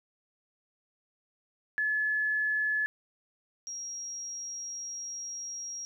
sine tone pair in turn, 1716 / 5637 Hz, A6 / F8, -44 / +15 cents, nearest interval octave + major sixth, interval 2059 cents, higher second, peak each -26 / -36 dBFS, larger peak first, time 1.78-2.86 / 3.67-5.85 s, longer second, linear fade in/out 0 ms, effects 11-bit

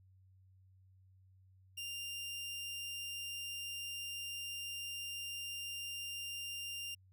sawtooth tone, 2794 Hz, F7, in tune, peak -38 dBFS, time 1.77-6.95 s, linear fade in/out 10 ms, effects added 94 Hz sine -62 dBFS peak until 7.12 s

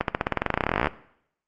accelerating click train, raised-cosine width 0.5 ms, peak -6 dBFS, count 26, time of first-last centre 0.01-0.871 s, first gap 72 ms, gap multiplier 0.93, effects noise-tail reverb RT60 0.7 s tail -17 dB re dry + Opus 32 kbps

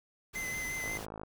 pink noise, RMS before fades -44 dBFS, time 0.33-1.06 s, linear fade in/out 20 ms
square tone with vibrato, 2047 Hz, C7, 38 cents flat, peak -36 dBFS, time 0.35-0.98 s, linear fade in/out 10 ms, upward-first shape sine, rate 5.6 Hz, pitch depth 22 cents each way
click train, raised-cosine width 1 ms, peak -28 dBFS, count 22, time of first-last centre 0.84-1.234 s, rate 53.3 Hz
effects none

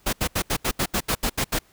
pink noise bursts, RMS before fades -23 dBFS, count 11, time 0.06-1.59 s, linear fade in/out 10 ms, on 70 ms, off 76 ms, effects pink hiss -58 dBFS RMS until 1.72 s

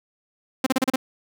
sawtooth tone bursts, 261.6 Hz, C4, in tune, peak -13 dBFS, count 6, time 0.64-0.96 s, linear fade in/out 5 ms, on 25 ms, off 34 ms, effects none

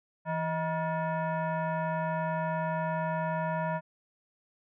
sine tone with frequency modulation, 164.81 Hz, E3, in tune, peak -28 dBFS, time 0.25-3.81 s, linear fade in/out 50 ms, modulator 794 Hz, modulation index 1.4, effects none

